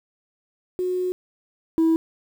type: tone pair in turn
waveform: sine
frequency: 364.9 / 325.1 Hz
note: F#4 / E4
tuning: -24 / -24 cents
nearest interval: major second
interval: 200 cents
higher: first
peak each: -21 / -13 dBFS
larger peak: second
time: 0.79-1.12 / 1.78-1.96 s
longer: first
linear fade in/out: 0 ms
effects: tanh soft clip ceiling -14 dBFS + 8-bit